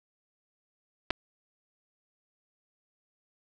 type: clicks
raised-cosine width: 0.3 ms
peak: -12 dBFS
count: 2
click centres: 1.105 / 1.108 s
effects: none